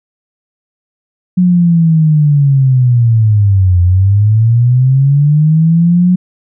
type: linear two-way sweep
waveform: sine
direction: down then up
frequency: 183 to 87.31 to 183 Hz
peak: -5 dBFS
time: 1.37-6.16 s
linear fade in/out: 10 ms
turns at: 3.81 s
effects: none